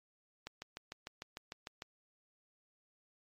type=click train; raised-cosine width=0.2 ms; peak=-25 dBFS; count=10; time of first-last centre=0.47-1.821 s; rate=6.66 Hz; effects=MP3 64 kbps